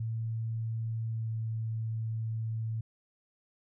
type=tone with pitch glide; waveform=sine; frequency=112.9 to 111.86 Hz; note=A2 to A2; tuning=+45 to +29 cents; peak=-31 dBFS; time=0-2.81 s; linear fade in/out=5 ms; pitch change=-16 cents; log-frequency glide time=1.08-1.28 s; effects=none